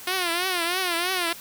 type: tone with vibrato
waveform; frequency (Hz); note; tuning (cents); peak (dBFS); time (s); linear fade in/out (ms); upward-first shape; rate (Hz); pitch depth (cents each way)
5% pulse; 355.6; F4; +31; -12; 0.07-1.33; 5; triangle; 3.1; 130
effects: white hiss -42 dBFS RMS until 1.4 s